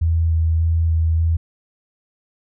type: tone with vibrato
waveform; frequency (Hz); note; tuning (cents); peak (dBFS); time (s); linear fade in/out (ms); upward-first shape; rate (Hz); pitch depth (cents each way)
sine; 81.7; E2; -15; -14; 0.01-1.37; 10; square; 1.7; 12
effects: none